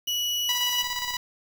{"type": "tone", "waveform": "35% pulse", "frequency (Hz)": 2936, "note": "F#7", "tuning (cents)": -14, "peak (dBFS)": -23, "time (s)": [0.07, 0.83], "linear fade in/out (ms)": 10}
{"type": "tone with tremolo", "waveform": "10% pulse", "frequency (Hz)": 981, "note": "B5", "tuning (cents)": -12, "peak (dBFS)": -18, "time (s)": [0.49, 1.17], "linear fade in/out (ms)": 2, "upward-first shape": "square", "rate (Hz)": 17, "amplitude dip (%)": 40}
{"effects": ["7-bit"]}